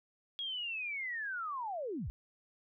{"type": "linear sweep", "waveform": "sine", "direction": "down", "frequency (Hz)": [3322, 37.32], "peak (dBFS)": -36, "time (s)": [0.39, 2.1], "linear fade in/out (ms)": 0, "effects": []}